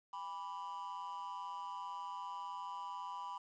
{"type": "tone with amplitude modulation", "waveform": "triangle", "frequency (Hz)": 987.8, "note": "B5", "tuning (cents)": 0, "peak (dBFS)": -36, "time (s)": [0.13, 3.38], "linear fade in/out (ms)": 5, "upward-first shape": "sine", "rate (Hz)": 178, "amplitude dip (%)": 90, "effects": ["resampled to 16000 Hz", "11-bit"]}